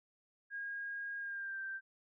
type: tone with pitch glide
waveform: sine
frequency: 1630 to 1569 Hz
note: G#6 to G6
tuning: -33 to +1 cents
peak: -39 dBFS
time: 0.5-1.81 s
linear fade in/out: 50 ms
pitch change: -66 cents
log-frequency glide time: 1.18-1.6 s
effects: none